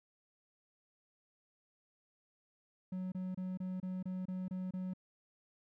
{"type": "tone bursts", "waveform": "triangle", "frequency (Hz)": 185, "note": "F#3", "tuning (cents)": 0, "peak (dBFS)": -35, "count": 9, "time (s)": [2.92, 4.936], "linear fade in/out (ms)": 5, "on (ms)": 200, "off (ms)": 27, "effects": []}